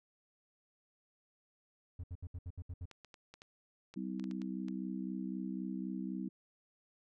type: tone bursts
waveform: triangle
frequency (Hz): 87.31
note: F2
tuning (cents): 0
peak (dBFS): -38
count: 8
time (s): 1.99-2.856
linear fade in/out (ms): 5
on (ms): 47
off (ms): 70
type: clicks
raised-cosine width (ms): 0.2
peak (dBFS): -35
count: 11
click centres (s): 2.913 / 3.047 / 3.142 / 3.34 / 3.419 / 3.94 / 4.197 / 4.241 / 4.312 / 4.418 / 4.684
type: harmonic tone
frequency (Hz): 63.9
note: C2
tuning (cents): -40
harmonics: 3 / 4 / 5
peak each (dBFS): -40 / -42 / -44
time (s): 3.96-6.29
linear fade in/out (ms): 10
effects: none